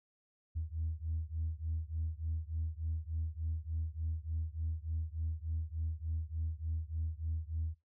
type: beating tone pair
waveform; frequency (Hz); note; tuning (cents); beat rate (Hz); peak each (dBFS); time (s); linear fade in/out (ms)
sine; 78.8 / 82.2; D#2 / E2; +23 / -4; 3.4; -37 / -38; 0.55-7.75; 20
effects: noise-tail reverb RT60 0.2 s tail -18 dB re dry + tanh soft clip ceiling -28 dBFS